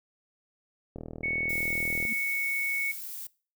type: click train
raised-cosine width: 2 ms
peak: -25 dBFS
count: 45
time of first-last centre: 0.96-2.052 s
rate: 40.3 Hz
type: tone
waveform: sine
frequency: 2217 Hz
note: C#7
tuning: in tune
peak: -27 dBFS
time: 1.23-2.92 s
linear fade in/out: 10 ms
type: noise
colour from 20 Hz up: violet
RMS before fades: -39 dBFS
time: 1.49-3.27 s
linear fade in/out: 5 ms
type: tone with exponential growth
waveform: sine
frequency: 228.3 Hz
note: A#3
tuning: 36 cents flat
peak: -32 dBFS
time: 1.99-2.13 s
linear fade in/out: 2 ms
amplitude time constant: 30 ms
effects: noise-tail reverb RT60 0.4 s tail -23 dB re dry